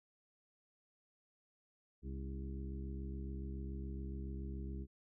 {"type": "harmonic tone with a mistuned harmonic", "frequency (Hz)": 67.1, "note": "C2", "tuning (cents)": 44, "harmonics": [1, 2, 3, 4, 5, 6], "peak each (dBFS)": [-42, -50, -49, -57, -53, -56], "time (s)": [2.02, 4.87], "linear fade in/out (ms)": 50, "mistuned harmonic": 5, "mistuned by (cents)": -52, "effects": []}